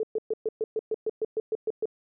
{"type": "tone bursts", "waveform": "sine", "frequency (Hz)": 437.8, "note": "A4", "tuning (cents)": -9, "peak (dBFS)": -24, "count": 13, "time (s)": [0, 1.856], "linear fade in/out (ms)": 2, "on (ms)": 32, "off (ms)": 120, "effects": []}